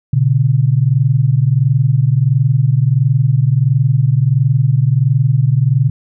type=tone pair together; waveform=sine; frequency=120.5 / 141.96 Hz; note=B2 / C#3; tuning=-42 / +42 cents; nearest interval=minor third; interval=284 cents; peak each=-12 dBFS; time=0.13-5.9 s; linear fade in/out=5 ms; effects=none